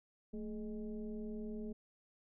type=tone with frequency modulation; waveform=sine; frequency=220 Hz; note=A3; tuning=in tune; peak=-40 dBFS; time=0.33-1.73 s; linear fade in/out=10 ms; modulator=200 Hz; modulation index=1; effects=none